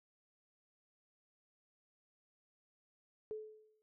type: tone with exponential decay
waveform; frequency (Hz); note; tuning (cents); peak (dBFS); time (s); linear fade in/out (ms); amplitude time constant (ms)
sine; 431.7; A4; -33; -37; 3.31-3.82; 0; 110
effects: noise-tail reverb RT60 0.1 s tail -19 dB re dry